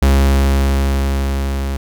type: tone with level ramp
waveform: 45% pulse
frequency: 68.3 Hz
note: C#2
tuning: 25 cents flat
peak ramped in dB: -8 to -18 dBFS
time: 0.02-1.77 s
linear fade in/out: 5 ms
effects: none